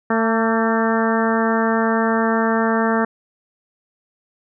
harmonic tone with a mistuned harmonic, 224.7 Hz, A3, 37 cents sharp, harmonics 1 / 2 / 3 / 4 / 5 / 6 / 7 / 8, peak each -19 / -22 / -24 / -25 / -26 / -27 / -27 / -28 dBFS, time 0.1-3.05 s, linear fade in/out 5 ms, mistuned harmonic 5, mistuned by +33 cents, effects none

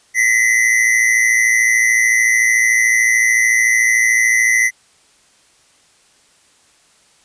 square tone pair together, 1927.4 / 2041 Hz, B6 / C7, -43 / -44 cents, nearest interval minor second, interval 99 cents, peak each -17 / -13 dBFS, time 0.14-4.71 s, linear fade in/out 50 ms, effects white hiss -53 dBFS RMS until 7.24 s + resampled to 22050 Hz

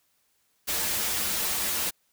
white noise with comb filter, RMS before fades -28 dBFS, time 0.67-1.91 s, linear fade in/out 20 ms, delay 7.4 ms, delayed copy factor -0.7, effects white hiss -70 dBFS RMS until 2.12 s

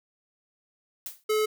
blue noise with exponential decay, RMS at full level -33 dBFS, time 1.06-1.24 s, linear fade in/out 1 ms, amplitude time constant 39 ms
square tone, 430 Hz, A4, 40 cents flat, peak -23 dBFS, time 1.29-1.46 s, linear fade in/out 10 ms
effects none

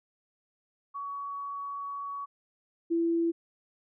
sine tone pair in turn, 1126 / 334.8 Hz, C#6 / E4, +27 / +27 cents, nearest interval octave + major sixth, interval 2100 cents, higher first, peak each -34 / -24 dBFS, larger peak second, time 0.94-2.26 / 2.9-3.32 s, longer first, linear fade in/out 20 ms, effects none

